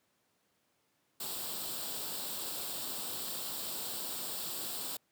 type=noise with comb filter; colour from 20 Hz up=white; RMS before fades=-39 dBFS; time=1.2-4.97 s; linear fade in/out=5 ms; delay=0.24 ms; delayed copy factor=+0.65; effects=pink hiss -75 dBFS RMS until 5.11 s + high-pass 150 Hz 12 dB/octave